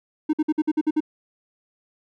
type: tone bursts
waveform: triangle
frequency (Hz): 307.7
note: D#4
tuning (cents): -19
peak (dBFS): -15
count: 8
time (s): 0.29-1.005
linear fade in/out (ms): 10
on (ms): 43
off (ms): 53
effects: none